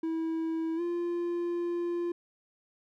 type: tone with pitch glide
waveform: triangle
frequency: 325 to 346.3 Hz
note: E4 to F4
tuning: -24 to -15 cents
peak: -27 dBFS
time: 0.03-2.12 s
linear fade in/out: 5 ms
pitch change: +109 cents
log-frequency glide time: 0.76-0.81 s
effects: none

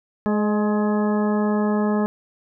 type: harmonic tone with a mistuned harmonic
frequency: 210.6 Hz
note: G#3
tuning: 24 cents sharp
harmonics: 1 / 2 / 3 / 4 / 5 / 6 / 8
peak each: -19 / -25 / -29 / -31 / -33 / -35 / -37 dBFS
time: 0.26-2.06 s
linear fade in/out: 0 ms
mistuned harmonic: 3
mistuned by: -31 cents
effects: none

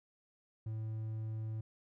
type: tone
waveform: triangle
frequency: 110 Hz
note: A2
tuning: in tune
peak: -35 dBFS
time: 0.66-1.61 s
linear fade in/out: 5 ms
effects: none

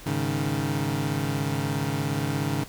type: chord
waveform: 25% pulse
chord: Ab suspended fourth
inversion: none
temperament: equal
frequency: 103.83 / 138.59 / 155.56 Hz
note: Ab2 / Db3 / Eb3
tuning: 0 / 0 / 0 cents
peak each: -28 / -24 / -26 dBFS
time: 0.06-2.64 s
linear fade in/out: 5 ms
effects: pink hiss -45 dBFS RMS until 2.68 s

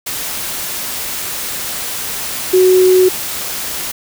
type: tone in noise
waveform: sine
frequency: 370 Hz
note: F#4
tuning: in tune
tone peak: -6 dBFS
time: 2.53-3.09 s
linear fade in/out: 10 ms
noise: white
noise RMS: -22 dBFS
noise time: 0.06-3.92 s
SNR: +13 dB
effects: none

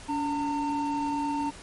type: tone pair together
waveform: triangle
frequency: 286.3 / 909 Hz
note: D4 / A#5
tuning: -44 / -44 cents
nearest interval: octave + minor sixth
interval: 2000 cents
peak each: -27 dBFS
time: 0.08-1.51 s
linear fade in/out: 20 ms
effects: pink hiss -46 dBFS RMS until 1.62 s + MP3 48 kbps

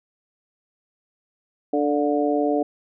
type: harmonic tone with a mistuned harmonic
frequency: 146.83 Hz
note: D3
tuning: in tune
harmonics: 2 / 3 / 4 / 5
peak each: -22 / -24 / -25 / -26 dBFS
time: 1.73-2.63 s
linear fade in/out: 5 ms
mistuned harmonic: 5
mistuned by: -31 cents
effects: none

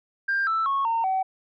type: tone with pitch steps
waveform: sine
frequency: 1592 / 1323.3 / 1100 / 914.4 / 760.1 Hz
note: G6 / E6 / C#6 / A#5 / F#5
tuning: +26 / +6 / -14 / -34 / +46 cents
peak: -20 dBFS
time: 0.28-1.23 s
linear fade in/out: 10 ms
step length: 190 ms
effects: tanh soft clip ceiling -18 dBFS

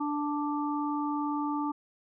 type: harmonic tone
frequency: 293.7 Hz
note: D4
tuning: in tune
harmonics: 1 / 3 / 4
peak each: -30 / -34 / -36 dBFS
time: 0-1.72 s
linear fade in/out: 10 ms
effects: none

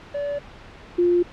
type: tone pair in turn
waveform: triangle / sine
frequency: 575 / 350.8 Hz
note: D5 / F4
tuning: -37 / +8 cents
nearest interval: major sixth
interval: 855 cents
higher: first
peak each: -22 / -15 dBFS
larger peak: second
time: 0.14-0.39 / 0.98-1.23 s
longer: neither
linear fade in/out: 10 ms
effects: pink hiss -43 dBFS RMS until 1.32 s + low-pass 3000 Hz 12 dB/octave

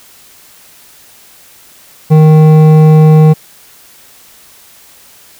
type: tone with hard clipping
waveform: triangle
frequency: 155.56 Hz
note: D#3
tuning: in tune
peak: -3 dBFS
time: 2.1-3.34 s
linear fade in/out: 20 ms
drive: 14 dB
effects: white hiss -40 dBFS RMS until 5.39 s

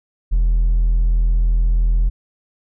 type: tone with hard clipping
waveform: sine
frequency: 41.53 Hz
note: E1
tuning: 14 cents sharp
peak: -13 dBFS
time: 0.31-2.1 s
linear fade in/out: 20 ms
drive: 2 dB
effects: none

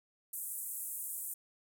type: band-pass noise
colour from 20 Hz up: pink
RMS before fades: -41 dBFS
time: 0.33-1.34 s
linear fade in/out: 5 ms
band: 8200 to 16000 Hz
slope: 48 dB/octave
effects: none

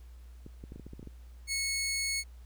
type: clicks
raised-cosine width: 3 ms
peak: -32 dBFS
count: 10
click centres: 0.464 / 0.639 / 0.721 / 0.76 / 0.797 / 0.866 / 0.934 / 0.995 / 1.029 / 1.073 s
type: tone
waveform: 15% pulse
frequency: 2195 Hz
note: C#7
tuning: 18 cents flat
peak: -24 dBFS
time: 1.47-2.24 s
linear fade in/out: 50 ms
effects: added 60 Hz sine -47 dBFS peak until 2.45 s + pink hiss -66 dBFS RMS until 2.45 s

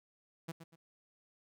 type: tone with echo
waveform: sawtooth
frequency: 164.81 Hz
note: E3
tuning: in tune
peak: -35 dBFS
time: 0.48-0.52 s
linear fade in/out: 10 ms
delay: 120 ms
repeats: 2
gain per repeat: -10 dB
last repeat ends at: 0.76 s
effects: none

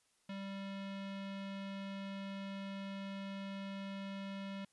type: tone with low-pass filter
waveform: square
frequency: 196 Hz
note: G3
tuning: in tune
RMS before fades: -44 dBFS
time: 0.29-4.65 s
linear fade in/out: 5 ms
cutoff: 3300 Hz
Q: 1.8
effects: white hiss -75 dBFS RMS until 4.72 s + resampled to 24000 Hz

